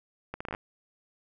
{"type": "accelerating click train", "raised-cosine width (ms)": 0.5, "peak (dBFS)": -20, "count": 8, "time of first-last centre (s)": [0.34, 0.549], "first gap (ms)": 65, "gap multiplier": 0.72, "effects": []}